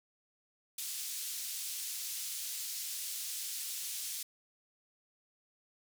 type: band-pass noise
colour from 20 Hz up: white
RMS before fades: -40 dBFS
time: 0.78-4.23 s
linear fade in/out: 5 ms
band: 3600 to 13000 Hz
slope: 12 dB/octave
effects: none